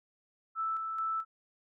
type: tone with tremolo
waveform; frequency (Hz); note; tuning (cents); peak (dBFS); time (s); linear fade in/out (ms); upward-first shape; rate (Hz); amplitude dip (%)
sine; 1318.5; E6; 0; -30; 0.55-1.25; 50; square; 2.3; 35
effects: none